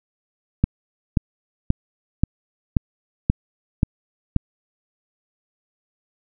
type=click train; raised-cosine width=5 ms; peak=-3 dBFS; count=8; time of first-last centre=0.64-4.363 s; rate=1.88 Hz; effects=none